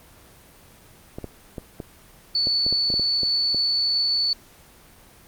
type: clicks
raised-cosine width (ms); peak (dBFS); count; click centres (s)
2; -18; 12; 1.185 / 1.243 / 1.582 / 1.802 / 2.471 / 2.665 / 2.726 / 2.902 / 2.94 / 2.996 / 3.233 / 3.546
type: tone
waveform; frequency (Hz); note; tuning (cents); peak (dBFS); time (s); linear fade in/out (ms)
sine; 4463; C#8; +11; -18; 2.35-4.33; 2
effects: pink hiss -50 dBFS RMS until 5.27 s + Opus 24 kbps